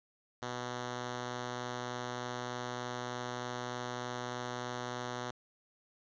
5% pulse tone, 123.3 Hz, B2, 2 cents flat, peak -26 dBFS, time 0.42-5.31 s, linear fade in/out 5 ms, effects resampled to 16000 Hz + 10-bit

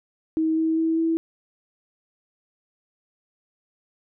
sine tone with pitch steps, 318.7 / 321.5 / 324.3 / 327.1 Hz, D#4 / E4 / E4 / E4, +42 / -43 / -28 / -13 cents, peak -19 dBFS, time 0.37-1.17 s, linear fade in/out 0 ms, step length 200 ms, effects none

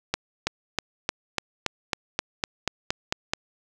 accelerating click train, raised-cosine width 0.2 ms, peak -6 dBFS, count 13, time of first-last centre 0.14-3.335 s, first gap 330 ms, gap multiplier 0.96, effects none

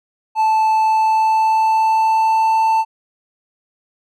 triangle tone with pitch glide, 876 to 888.2 Hz, A5 to A5, -8 to +16 cents, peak -10 dBFS, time 0.35-2.85 s, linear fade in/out 50 ms, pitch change +24 cents, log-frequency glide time 0.74-2.62 s, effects none

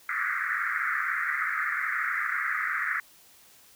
white band-pass noise, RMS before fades -29 dBFS, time 0.09-3 s, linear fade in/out 2 ms, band 1200 to 2100 Hz, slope 96 dB/octave, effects white hiss -56 dBFS RMS until 3.75 s

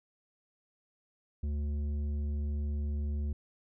sine tone with tanh clipping, 73.2 Hz, D2, 5 cents flat, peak -32 dBFS, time 1.43-3.33 s, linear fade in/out 5 ms, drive 9 dB, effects none

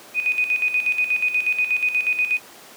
sine tone with tremolo, 2489 Hz, D#7, in tune, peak -16 dBFS, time 0.14-2.4 s, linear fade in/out 50 ms, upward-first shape square, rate 8.3 Hz, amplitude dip 65%, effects pink hiss -43 dBFS RMS until 2.76 s + high-pass 300 Hz 12 dB/octave

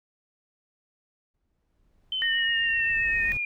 brown noise with exponential growth, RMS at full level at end -36 dBFS, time 1.34-3.37 s, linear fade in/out 1 ms, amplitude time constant 440 ms
sine exponential sweep, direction down, 3089 to 2399 Hz, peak -26 dBFS, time 2.12-3.45 s, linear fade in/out 2 ms
sine tone with vibrato, 1839 Hz, A#6, 24 cents flat, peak -24 dBFS, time 2.22-3.32 s, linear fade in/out 0 ms, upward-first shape triangle, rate 7.7 Hz, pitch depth 24 cents each way
effects none

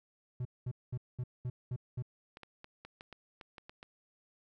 triangle tone bursts, 124.4 Hz, B2, 13 cents sharp, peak -32 dBFS, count 7, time 0.4-2.024 s, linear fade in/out 5 ms, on 52 ms, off 210 ms
clicks, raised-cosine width 0.3 ms, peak -32 dBFS, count 10, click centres 2.371 / 2.433 / 2.644 / 2.85 / 3.009 / 3.127 / 3.412 / 3.582 / 3.695 / 3.829 s
effects none

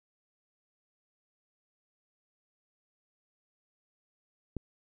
click, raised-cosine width 3 ms, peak -22 dBFS, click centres 4.567 s, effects none

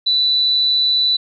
sine tone with amplitude modulation, 3973 Hz, B7, 10 cents sharp, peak -11 dBFS, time 0.06-1.17 s, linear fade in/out 10 ms, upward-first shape sine, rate 206 Hz, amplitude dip 35%, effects none

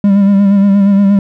triangle tone with vibrato, 199.2 Hz, G3, 28 cents sharp, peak -3 dBFS, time 0.04-1.19 s, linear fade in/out 2 ms, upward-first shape sine, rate 8.5 Hz, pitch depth 38 cents each way, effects none

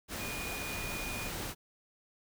sine tone in noise, 2449 Hz, D#7, 28 cents flat, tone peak -41 dBFS, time 0.17-1.31 s, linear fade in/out 50 ms, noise pink, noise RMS -39 dBFS, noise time 0.08-1.55 s, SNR -5 dB, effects none

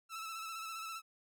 sawtooth tone with vibrato, 1318.5 Hz, E6, in tune, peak -38 dBFS, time 0.09-1.02 s, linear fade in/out 50 ms, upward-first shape square, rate 15 Hz, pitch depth 28 cents each way, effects none

